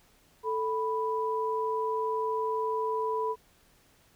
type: tone pair together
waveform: sine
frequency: 440 / 987.8 Hz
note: A4 / B5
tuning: 0 / 0 cents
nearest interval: octave + major second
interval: 1400 cents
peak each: -30 / -30 dBFS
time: 0.43-3.36 s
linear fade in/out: 50 ms
effects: pink hiss -63 dBFS RMS until 4.15 s